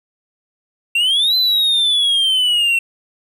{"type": "exponential two-way sweep", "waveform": "triangle", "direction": "up then down", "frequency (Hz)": [2702, 4070, 2702], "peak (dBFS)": -11, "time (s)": [0.95, 2.79], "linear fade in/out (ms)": 5, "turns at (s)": 1.36, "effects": []}